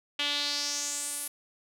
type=tone with band-pass filter sweep; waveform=sawtooth; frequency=289.7 Hz; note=D4; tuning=24 cents flat; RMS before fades=-32 dBFS; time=0.19-1.28 s; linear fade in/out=5 ms; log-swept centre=3100 to 11000 Hz; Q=3.6; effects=none